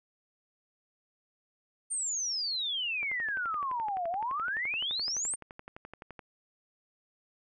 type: exponential two-way sweep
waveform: sine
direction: down then up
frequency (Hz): 8990 to 659.3 to 8990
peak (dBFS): -30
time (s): 1.9-5.36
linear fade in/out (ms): 20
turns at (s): 4.08
type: click train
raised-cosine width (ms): 0.5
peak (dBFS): -29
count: 38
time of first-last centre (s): 3.03-6.192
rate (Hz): 11.7
effects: none